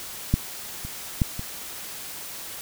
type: clicks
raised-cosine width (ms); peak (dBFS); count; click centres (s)
5; -6 / -22 / -7 / -19; 4; 0.34 / 0.85 / 1.218 / 1.394
effects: white hiss -37 dBFS RMS until 2.61 s